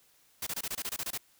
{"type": "noise bursts", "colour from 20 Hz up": "white", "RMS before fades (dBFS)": -35, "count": 11, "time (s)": [0.42, 1.177], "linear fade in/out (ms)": 5, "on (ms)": 47, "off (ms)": 24, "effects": ["white hiss -65 dBFS RMS until 1.39 s"]}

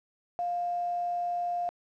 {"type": "tone with quantisation", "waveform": "sine", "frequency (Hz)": 703, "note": "F5", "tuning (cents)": 11, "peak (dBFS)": -28, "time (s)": [0.39, 1.69], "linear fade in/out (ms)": 0, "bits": 8, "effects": ["low-pass 4000 Hz 12 dB/octave"]}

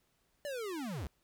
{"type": "linear sweep", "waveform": "square", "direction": "down", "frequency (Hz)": [597, 52], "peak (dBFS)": -38, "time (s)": [0.45, 1.07], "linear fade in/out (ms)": 0, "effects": ["pink hiss -75 dBFS RMS until 1.23 s"]}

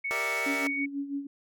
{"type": "tone with pitch glide", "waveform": "sine", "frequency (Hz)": [2217, 2232], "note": ["C#7", "C#7"], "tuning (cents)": [0, 11], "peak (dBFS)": -29, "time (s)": [0.04, 0.86], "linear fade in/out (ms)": 10, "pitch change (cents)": 11, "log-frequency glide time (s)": [0.32, 0.51]}
{"type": "chord", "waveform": "15% pulse", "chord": "E half-diminished seventh", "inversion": "first", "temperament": "equal", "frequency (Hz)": [392, 466.2, 587.3, 659.3], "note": ["G4", "Bb4", "D5", "E5"], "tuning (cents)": [0, 0, 0, 0], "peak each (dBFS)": [-34, -30, -31, -30], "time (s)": [0.11, 0.67], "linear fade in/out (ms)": 0}
{"type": "tone with tremolo", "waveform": "sine", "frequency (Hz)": 280.8, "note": "C#4", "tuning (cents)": 22, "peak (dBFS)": -28, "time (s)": [0.46, 1.27], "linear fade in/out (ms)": 5, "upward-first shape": "sine", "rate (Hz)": 6.1, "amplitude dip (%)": 70}
{"effects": []}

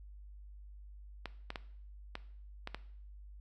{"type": "clicks", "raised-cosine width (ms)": 0.3, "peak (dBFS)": -23, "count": 6, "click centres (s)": [1.257, 1.504, 1.558, 2.154, 2.674, 2.746], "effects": ["noise-tail reverb RT60 0.6 s tail -17 dB re dry", "added 50 Hz sine -49 dBFS peak until 3.4 s"]}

